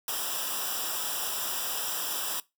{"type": "noise with comb filter", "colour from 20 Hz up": "white", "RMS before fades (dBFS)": -32, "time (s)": [0.08, 2.4], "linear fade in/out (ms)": 2, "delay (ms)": 0.46, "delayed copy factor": -0.9, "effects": ["noise-tail reverb RT60 0.2 s tail -20 dB re dry"]}